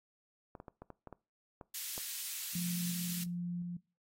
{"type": "clicks", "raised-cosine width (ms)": 1, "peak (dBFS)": -33, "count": 9, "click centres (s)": [0.552, 0.601, 0.682, 0.82, 0.903, 1.073, 1.127, 1.612, 1.979]}
{"type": "high-pass noise", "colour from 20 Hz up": "white", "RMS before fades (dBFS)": -41, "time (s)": [1.74, 3.24], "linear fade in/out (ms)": 5, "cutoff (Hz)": 2600, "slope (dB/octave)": 12}
{"type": "tone with tremolo", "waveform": "sine", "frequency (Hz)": 175, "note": "F3", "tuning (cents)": 4, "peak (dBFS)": -35, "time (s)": [2.55, 3.77], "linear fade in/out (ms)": 5, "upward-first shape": "square", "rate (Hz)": 1.4, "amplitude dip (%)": 25}
{"effects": ["noise-tail reverb RT60 0.3 s tail -21 dB re dry", "AAC 48 kbps"]}